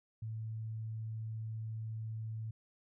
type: tone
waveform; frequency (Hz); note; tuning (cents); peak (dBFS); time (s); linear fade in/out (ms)
sine; 110.7; A2; +11; -38; 0.22-2.51; 5
effects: none